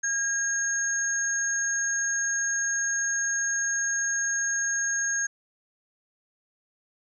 sine tone pair together, 1627 / 6508 Hz, G#6 / G#8, -36 / -36 cents, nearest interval 2 octaves, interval 2400 cents, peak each -27 dBFS, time 0.03-5.27 s, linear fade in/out 10 ms, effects none

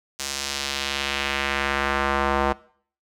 square tone with band-pass filter sweep, 69.3 Hz, C#2, in tune, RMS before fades -25 dBFS, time 0.19-2.53 s, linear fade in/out 10 ms, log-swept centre 6500 to 890 Hz, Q 1.2, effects noise-tail reverb RT60 0.5 s tail -20 dB re dry

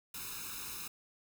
white noise with comb filter, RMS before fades -43 dBFS, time 0.14-0.88 s, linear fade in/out 5 ms, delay 0.77 ms, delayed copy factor +0.95, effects none

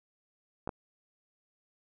clicks, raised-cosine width 1 ms, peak -21 dBFS, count 2, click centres 0.675 / 0.692 s, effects none

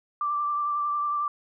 sine tone with vibrato, 1174.7 Hz, D6, in tune, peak -24 dBFS, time 0.21-1.28 s, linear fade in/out 2 ms, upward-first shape triangle, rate 11 Hz, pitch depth 23 cents each way, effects none

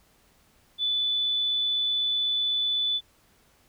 sine tone, 3484 Hz, A7, 18 cents flat, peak -23 dBFS, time 0.78-3.01 s, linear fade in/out 50 ms, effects pink hiss -62 dBFS RMS until 3.68 s

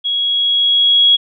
sine tone with level ramp, 3322 Hz, G#7, in tune, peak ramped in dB -15 to -6 dBFS, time 0.04-1.17 s, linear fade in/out 20 ms, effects none

